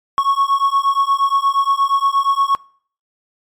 triangle beating tone pair, 1100 / 1108.5 Hz, C#6 / C#6, -14 / 0 cents, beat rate 8.5 Hz, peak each -14 dBFS, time 0.18-2.55 s, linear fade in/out 0 ms, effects noise-tail reverb RT60 0.5 s tail -24 dB re dry + MP3 96 kbps

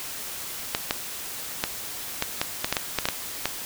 clicks, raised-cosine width 0.2 ms, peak -5 dBFS, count 12, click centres 0.749 / 0.909 / 1.639 / 2.224 / 2.415 / 2.645 / 2.726 / 2.768 / 2.987 / 3.055 / 3.087 / 3.456 s, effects white hiss -35 dBFS RMS until 3.65 s

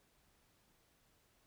silence, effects pink hiss -73 dBFS RMS until 1.46 s

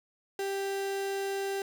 35% pulse tone, 392.8 Hz, G4, 4 cents sharp, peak -29 dBFS, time 0.39-1.62 s, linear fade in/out 2 ms, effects none

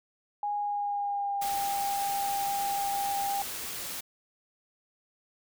sine tone with pitch glide, 824 to 798.7 Hz, G#5 to G5, -14 to +32 cents, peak -28 dBFS, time 0.43-3.42 s, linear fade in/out 2 ms, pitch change -54 cents, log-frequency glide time 0.58-1.51 s
white noise, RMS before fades -37 dBFS, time 1.41-4.01 s, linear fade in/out 10 ms
effects none

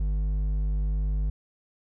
sine tone with hard clipping, 50.7 Hz, G#1, 41 cents flat, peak -25 dBFS, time 0-1.3 s, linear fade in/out 5 ms, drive 6 dB, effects none

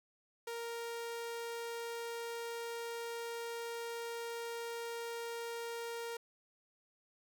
sawtooth tone, 466.2 Hz, A#4, in tune, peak -36 dBFS, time 0.47-6.17 s, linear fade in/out 5 ms, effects none

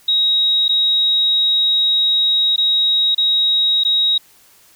sine tone with dropouts, 3800 Hz, A#7, 33 cents sharp, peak -12 dBFS, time 0.08-4.18 s, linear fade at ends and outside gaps 5 ms, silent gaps 0.682-0.691 / 2.562-2.579 / 3.148-3.179 / 3.837-3.849 s, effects white hiss -50 dBFS RMS until 4.75 s

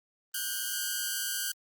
5% pulse tone pair together, 1466.7 / 1587 Hz, F#6 / G6, -16 / +21 cents, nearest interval minor second, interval 137 cents, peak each -23 / -22 dBFS, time 0.34-1.52 s, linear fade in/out 5 ms, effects Opus 32 kbps

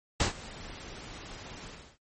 pink noise with ADSR envelope, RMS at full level -24 dBFS, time 0.2-1.98 s, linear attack 3 ms, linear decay 120 ms, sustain -20 dB, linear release 330 ms, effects MP3 32 kbps

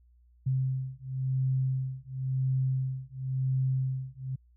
sine beating tone pair, 130.81 / 131.76 Hz, C3 / C3, 0 / +12 cents, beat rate 0.95 Hz, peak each -30 dBFS, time 0.46-4.36 s, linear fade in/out 10 ms, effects added 60 Hz sine -58 dBFS peak until 4.56 s

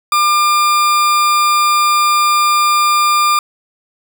40% pulse tone, 1200 Hz, D6, 37 cents sharp, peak -9 dBFS, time 0.12-3.39 s, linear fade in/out 2 ms, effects none

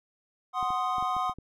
triangle chord, C diminished, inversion second, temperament equal, 740 / 1046.5 / 1244.5 Hz, Gb5 / C6 / Eb6, 0 / 0 / 0 cents, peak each -29 dBFS, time 0.53-1.34 s, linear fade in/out 50 ms
clicks, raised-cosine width 3 ms, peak -31 dBFS, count 7, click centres 0.628 / 0.705 / 0.983 / 1.026 / 1.166 / 1.296 / 1.386 s
effects none

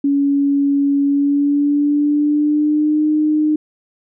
sine tone with pitch glide, 281.4 to 305.1 Hz, C#4 to D#4, +26 to -34 cents, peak -12 dBFS, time 0.04-3.56 s, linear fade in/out 5 ms, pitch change +140 cents, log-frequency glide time 1.04-3.07 s, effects none

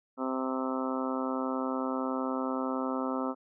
harmonic tone, 130.81 Hz, C3, in tune, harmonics 2 / 3 / 4 / 5 / 6 / 7 / 8 / 9 / 10, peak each -32 / -40 / -37 / -41 / -43 / -41 / -42 / -42 / -39 dBFS, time 0.17-3.35 s, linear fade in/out 50 ms, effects none

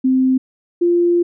sine tone pair in turn, 260 / 347.1 Hz, C4 / F4, -11 / -11 cents, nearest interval perfect fourth, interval 500 cents, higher second, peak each -11 dBFS, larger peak neither, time 0.04-0.38 / 0.81-1.23 s, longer second, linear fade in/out 10 ms, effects none

